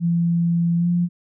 sine tone with pitch glide, 170 to 174.38 Hz, F3 to F3, -46 to -2 cents, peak -16 dBFS, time 0-1.09 s, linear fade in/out 50 ms, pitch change +44 cents, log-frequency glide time 0.77-0.88 s, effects none

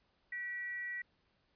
sine tone with frequency modulation, 1933 Hz, B6, 38 cents flat, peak -38 dBFS, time 0.32-1.02 s, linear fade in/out 5 ms, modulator 413 Hz, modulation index 0.27, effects pink hiss -75 dBFS RMS until 1.55 s + resampled to 11025 Hz

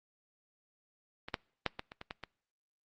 clicks, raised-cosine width 0.3 ms, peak -25 / -15 / -13 / -22 / -29 / -27 / -23 / -25 dBFS, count 8, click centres 1.285 / 1.342 / 1.663 / 1.794 / 1.919 / 2.014 / 2.109 / 2.237 s, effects noise-tail reverb RT60 0.6 s tail -26 dB re dry + Opus 32 kbps

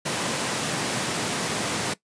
pink high-pass noise, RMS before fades -27 dBFS, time 0.05-1.94 s, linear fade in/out 10 ms, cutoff 130 Hz, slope 24 dB/octave, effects noise-tail reverb RT60 0.1 s tail -18 dB re dry + resampled to 22050 Hz

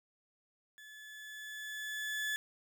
35% pulse tone with level ramp, 1722 Hz, A6, 38 cents flat, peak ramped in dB -50 to -31 dBFS, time 0.78-2.36 s, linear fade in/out 0 ms, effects none

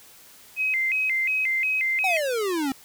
sine tone with vibrato, 2300 Hz, D7, 37 cents flat, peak -21 dBFS, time 0.56-2.21 s, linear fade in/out 50 ms, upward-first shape square, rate 2.8 Hz, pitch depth 170 cents each way
square exponential sweep, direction down, 784 to 260 Hz, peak -24 dBFS, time 2.04-2.72 s, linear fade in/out 2 ms
effects white hiss -50 dBFS RMS until 2.84 s

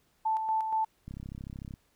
sine tone with tremolo, 880 Hz, A5, in tune, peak -25 dBFS, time 0.25-0.85 s, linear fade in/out 10 ms, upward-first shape square, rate 4.2 Hz, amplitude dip 45%
click train, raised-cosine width 5 ms, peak -29 dBFS, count 23, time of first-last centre 1.08-1.739 s, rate 33.4 Hz
effects pink hiss -70 dBFS RMS until 1.95 s

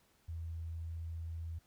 sine tone, 82.41 Hz, E2, in tune, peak -39 dBFS, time 0.28-1.59 s, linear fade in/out 10 ms, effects pink hiss -71 dBFS RMS until 1.66 s

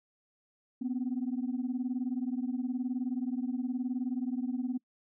sine beating tone pair, 244.1 / 263.1 Hz, B3 / C4, -20 / +10 cents, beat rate 19 Hz, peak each -32 / -33 dBFS, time 0.81-4.78 s, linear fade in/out 10 ms, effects noise-tail reverb RT60 0.1 s tail -24 dB re dry + tanh soft clip ceiling -25 dBFS

